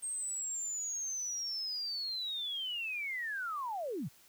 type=linear sweep; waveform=sine; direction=down; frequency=8490 to 102.7 Hz; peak=-35 dBFS; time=0.02-4.09 s; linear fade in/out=20 ms; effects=white hiss -62 dBFS RMS until 4.28 s